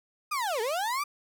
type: linear two-way sweep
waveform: 35% pulse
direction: down then up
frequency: 1260 to 417.6 to 1206 Hz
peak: -26 dBFS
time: 0.31-1.04 s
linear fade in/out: 10 ms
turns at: 0.61 s
effects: none